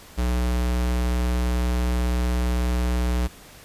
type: tone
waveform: square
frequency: 61 Hz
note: B1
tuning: 21 cents flat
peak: -21 dBFS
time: 0.17-3.28 s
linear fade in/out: 20 ms
effects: pink hiss -46 dBFS RMS until 3.64 s + resampled to 32000 Hz